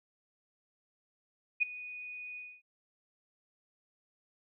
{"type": "tone with ADSR envelope", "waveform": "sine", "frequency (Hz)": 2477, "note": "D#7", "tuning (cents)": -8, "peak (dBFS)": -22, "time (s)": [1.6, 2.62], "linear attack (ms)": 24, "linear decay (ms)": 12, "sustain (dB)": -19, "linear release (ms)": 250, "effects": []}